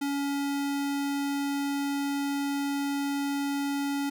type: tone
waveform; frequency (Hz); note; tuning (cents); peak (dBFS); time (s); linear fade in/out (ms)
square; 281.5; C#4; +27; -28; 0.01-4.1; 10
effects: none